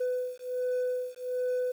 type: beating tone pair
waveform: sine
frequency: 500 / 501.3 Hz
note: B4 / B4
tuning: +21 / +26 cents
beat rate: 1.3 Hz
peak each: -30 dBFS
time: 0-1.72 s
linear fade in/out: 10 ms
effects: tanh soft clip ceiling -25 dBFS + 9-bit